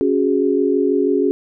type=chord; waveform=sine; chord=C# suspended fourth; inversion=none; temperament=just; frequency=277.2 / 369.6 / 415.8 Hz; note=C#4 / F#4 / G#4; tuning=0 / -2 / +2 cents; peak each=-18 dBFS; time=0.01-1.31 s; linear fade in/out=0 ms; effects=none